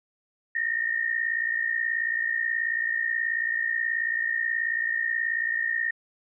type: tone pair together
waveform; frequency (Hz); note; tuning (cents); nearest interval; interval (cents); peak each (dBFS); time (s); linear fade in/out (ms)
sine; 1813.5 / 1872; A#6 / A#6; -48 / +7; minor second; 55; -27; 0.55-5.91; 5
effects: none